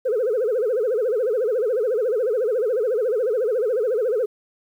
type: tone with vibrato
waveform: sine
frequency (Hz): 466.2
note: A#4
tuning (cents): 0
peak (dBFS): -17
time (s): 0.05-4.26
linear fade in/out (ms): 10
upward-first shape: sine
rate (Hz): 14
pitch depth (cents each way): 210
effects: tanh soft clip ceiling -15 dBFS + 9-bit